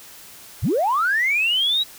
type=linear sweep; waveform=sine; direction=up; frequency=58.27 to 3910 Hz; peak=-16 dBFS; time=0.62-1.84 s; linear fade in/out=20 ms; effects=tanh soft clip ceiling -12 dBFS + white hiss -43 dBFS RMS until 1.98 s